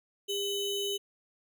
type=ring-modulated tone; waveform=square; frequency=1702 Hz; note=G#6; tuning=42 cents sharp; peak=-28 dBFS; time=0.28-0.98 s; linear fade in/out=20 ms; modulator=1300 Hz; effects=none